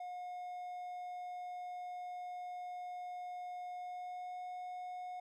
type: tone with pitch glide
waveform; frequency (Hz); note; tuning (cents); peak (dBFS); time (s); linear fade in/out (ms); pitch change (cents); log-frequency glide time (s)
triangle; 720 to 725.8; F#5 to F#5; -47 to -34; -40; 0-5.2; 5; +13; 3.71-4.41
effects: none